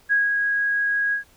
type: tone with ADSR envelope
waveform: sine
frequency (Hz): 1649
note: G#6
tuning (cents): -13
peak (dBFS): -15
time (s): 0.09-1.24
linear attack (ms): 31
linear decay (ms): 170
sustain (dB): -4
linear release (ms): 110
effects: pink hiss -56 dBFS RMS until 1.36 s

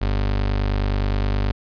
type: tone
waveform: 30% pulse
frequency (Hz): 49.56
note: G1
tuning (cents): +20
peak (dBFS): -16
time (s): 0.01-1.52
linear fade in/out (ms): 10
effects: resampled to 11025 Hz

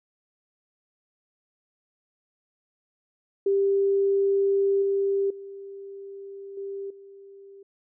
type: tone with level steps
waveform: sine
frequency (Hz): 394.8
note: G4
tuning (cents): +12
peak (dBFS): -19 / -21 / -37 / -31 / -44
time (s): 3.46-7.63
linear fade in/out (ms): 5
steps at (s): 4.82 / 5.3 / 6.57 / 6.9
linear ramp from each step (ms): 5
effects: none

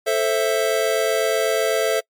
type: chord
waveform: square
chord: A minor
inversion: none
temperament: just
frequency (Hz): 440 / 528 / 660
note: A4 / C5 / E5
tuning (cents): 0 / +16 / +2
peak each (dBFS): -22 / -24 / -22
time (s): 0.06-2.01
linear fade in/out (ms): 20
effects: noise-tail reverb RT60 0.1 s tail -26 dB re dry + MP3 96 kbps

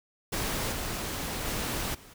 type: noise with level steps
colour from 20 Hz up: pink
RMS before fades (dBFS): -31 / -34 / -32 / -51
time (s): 0.32-2.14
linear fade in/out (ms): 10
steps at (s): 0.72 / 1.45 / 1.94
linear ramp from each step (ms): 10
effects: none

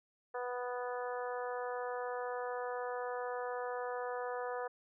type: harmonic tone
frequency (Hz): 246.9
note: B3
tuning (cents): 0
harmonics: 2 / 3 / 4 / 5 / 6 / 7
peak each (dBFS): -39 / -43 / -45 / -47 / -49 / -50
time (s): 0.34-4.68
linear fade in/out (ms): 10
effects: none

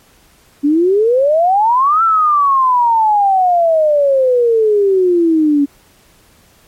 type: exponential two-way sweep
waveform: sine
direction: up then down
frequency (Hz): 279.5 to 1355 to 279.5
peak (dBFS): -8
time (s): 0.63-5.66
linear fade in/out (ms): 20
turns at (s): 2.03
effects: pink hiss -49 dBFS RMS until 6.67 s + MP3 64 kbps

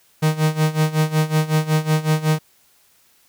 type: tone with tremolo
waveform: 45% pulse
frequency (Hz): 155.56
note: D#3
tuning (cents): 0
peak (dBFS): -13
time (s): 0.22-2.39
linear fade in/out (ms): 10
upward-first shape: sine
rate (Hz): 5.4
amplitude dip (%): 85
effects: white hiss -57 dBFS RMS until 3.28 s

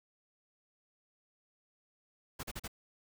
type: noise bursts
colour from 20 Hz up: pink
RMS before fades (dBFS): -41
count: 4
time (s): 2.39-2.679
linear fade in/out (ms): 10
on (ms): 43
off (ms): 39
effects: none

